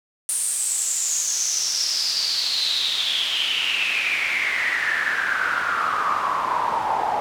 pink noise with band-pass filter sweep, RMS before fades -23 dBFS, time 0.29-7.2 s, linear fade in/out 0 ms, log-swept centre 9300 to 800 Hz, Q 7.6, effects none

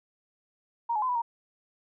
sine tone with pitch steps, 935 / 848 / 1022 / 985 / 933 Hz, A#5 / G#5 / C6 / B5 / A#5, +5 / +36 / -41 / -5 / +1 cents, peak -25 dBFS, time 0.89-1.22 s, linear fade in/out 10 ms, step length 66 ms, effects none

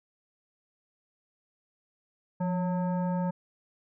sine tone with frequency modulation, 175.8 Hz, F3, 12 cents sharp, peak -26 dBFS, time 2.4-3.31 s, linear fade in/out 10 ms, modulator 728 Hz, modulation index 0.68, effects none

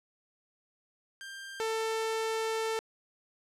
sawtooth tone pair in turn, 1587 / 445.3 Hz, G6 / A4, +21 / +21 cents, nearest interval octave + minor seventh, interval 2200 cents, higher first, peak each -38 / -26 dBFS, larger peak second, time 1.21-1.6 / 1.6-2.79 s, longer second, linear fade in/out 0 ms, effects low-pass 10000 Hz 12 dB/octave

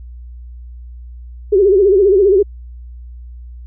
sine tone with vibrato, 392 Hz, G4, in tune, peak -7 dBFS, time 1.52-2.43 s, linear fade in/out 10 ms, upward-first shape sine, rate 15 Hz, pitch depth 120 cents each way, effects added 60 Hz sine -30 dBFS peak until 3.66 s

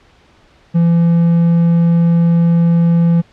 triangle tone, 169 Hz, E3, 43 cents sharp, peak -6 dBFS, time 0.74-3.22 s, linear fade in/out 20 ms, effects pink hiss -49 dBFS RMS until 3.32 s + low-pass 4000 Hz 12 dB/octave

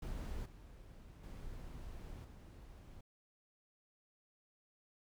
brown noise with level steps, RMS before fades -43 / -55 / -49 / -54 dBFS, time 0.02-3.01 s, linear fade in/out 5 ms, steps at 0.45 / 1.23 / 2.24 s, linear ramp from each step 10 ms, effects none

